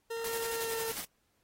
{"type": "tone with pitch glide", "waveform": "40% pulse", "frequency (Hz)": [458.8, 452.5], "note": ["A#4", "A4"], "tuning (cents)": [-28, 48], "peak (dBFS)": -34, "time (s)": [0.1, 0.92], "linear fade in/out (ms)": 10, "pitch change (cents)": -24, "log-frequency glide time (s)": [0.54, 0.8]}
{"type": "noise with tremolo", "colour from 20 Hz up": "white", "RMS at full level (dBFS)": -38, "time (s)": [0.24, 1.05], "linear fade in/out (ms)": 5, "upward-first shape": "square", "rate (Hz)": 11, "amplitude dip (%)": 40}
{"effects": ["pink hiss -75 dBFS RMS until 1.43 s", "AAC 48 kbps"]}